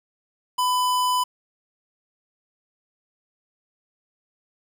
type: tone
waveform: square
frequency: 1000 Hz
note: B5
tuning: 21 cents sharp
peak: -20 dBFS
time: 0.58-1.24 s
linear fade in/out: 10 ms
effects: 8-bit